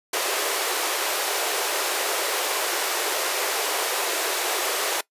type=high-pass noise; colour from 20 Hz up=pink; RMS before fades=-25 dBFS; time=0.13-5.01 s; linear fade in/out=5 ms; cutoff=370 Hz; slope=48 dB/octave; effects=noise-tail reverb RT60 0.1 s tail -20 dB re dry + resampled to 32000 Hz